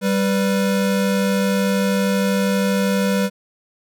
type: tone pair together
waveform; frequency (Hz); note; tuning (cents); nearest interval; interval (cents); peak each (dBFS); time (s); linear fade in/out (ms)
square; 195.54 / 493.9; G3 / B4; -4 / 0; octave + major third; 1604; -18 / -23; 0.01-3.3; 50
effects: none